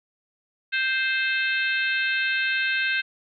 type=harmonic tone; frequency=523.3 Hz; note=C5; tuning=in tune; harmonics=3 / 4 / 5 / 6 / 7 / 8; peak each=-24 / -31 / -27 / -35 / -34 / -37 dBFS; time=0.72-3.02 s; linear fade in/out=20 ms; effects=none